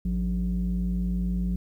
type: tone pair together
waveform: sine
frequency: 53.64 / 180.6 Hz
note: A1 / F#3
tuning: -43 / -42 cents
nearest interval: octave + major sixth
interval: 2101 cents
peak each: -25 dBFS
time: 0.05-1.56 s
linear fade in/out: 5 ms
effects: tanh soft clip ceiling -20 dBFS + 10-bit